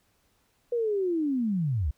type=linear sweep; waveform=sine; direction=down; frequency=487.7 to 60.7 Hz; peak=-24 dBFS; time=0.72-1.91 s; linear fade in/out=5 ms; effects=pink hiss -69 dBFS RMS until 1.97 s